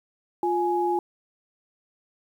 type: tone pair together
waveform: sine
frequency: 351.5 / 836 Hz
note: F4 / G#5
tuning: +11 / +11 cents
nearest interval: octave + minor third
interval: 1500 cents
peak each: -24 dBFS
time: 0.43-0.99 s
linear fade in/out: 2 ms
effects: 9-bit